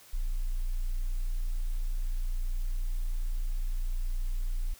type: tone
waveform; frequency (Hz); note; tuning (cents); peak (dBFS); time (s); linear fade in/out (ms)
sine; 29.69; A#0; +33; -26; 0.13-4.74; 10
effects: tanh soft clip ceiling -24 dBFS + white hiss -55 dBFS RMS until 4.79 s